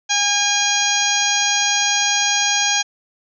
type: harmonic tone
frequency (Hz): 815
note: G#5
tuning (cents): -33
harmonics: 1 / 2 / 3 / 4 / 5 / 6 / 7 / 8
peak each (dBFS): -24 / -24 / -24 / -22 / -26 / -27 / -25 / -21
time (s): 0.09-2.83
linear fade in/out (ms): 20
effects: none